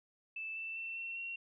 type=tone with pitch steps; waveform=sine; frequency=2637 / 2661 / 2686 / 2711 / 2736 Hz; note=E7 / E7 / E7 / E7 / F7; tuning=0 / +16 / +32 / +48 / -36 cents; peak=-39 dBFS; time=0.36-1.36 s; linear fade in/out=5 ms; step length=200 ms; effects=none